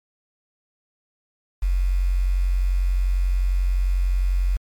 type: tone with quantisation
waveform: sine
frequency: 45.64 Hz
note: F#1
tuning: 23 cents flat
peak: -17 dBFS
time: 1.62-4.57 s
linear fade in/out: 10 ms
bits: 7
effects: MP3 96 kbps